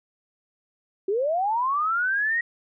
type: linear sweep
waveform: sine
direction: up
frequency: 370 to 1906 Hz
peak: -21 dBFS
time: 1.08-2.41 s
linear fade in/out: 5 ms
effects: none